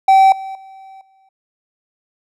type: tone with level steps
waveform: triangle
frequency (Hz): 771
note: G5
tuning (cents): -29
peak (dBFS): -4 / -23 / -34 / -49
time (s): 0.08-1.29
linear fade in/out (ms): 5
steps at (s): 0.32 / 0.55 / 1.01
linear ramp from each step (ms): 2
effects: none